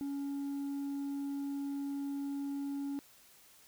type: tone with hard clipping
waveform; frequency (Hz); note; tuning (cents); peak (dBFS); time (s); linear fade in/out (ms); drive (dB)
triangle; 280.3; C#4; +19; -34; 0.01-2.99; 0; 1
effects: white hiss -61 dBFS RMS until 3.67 s